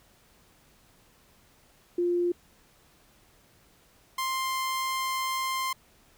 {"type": "tone pair in turn", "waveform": ["sine", "sawtooth"], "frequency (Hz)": [350.3, 1049.7], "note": ["F4", "C6"], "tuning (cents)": [5, 5], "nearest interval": "octave + perfect fifth", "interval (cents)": 1900, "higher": "second", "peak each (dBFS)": [-23, -24], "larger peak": "first", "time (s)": [[1.98, 2.32], [4.18, 5.73]], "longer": "second", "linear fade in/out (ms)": 5, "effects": ["pink hiss -61 dBFS RMS until 6.17 s"]}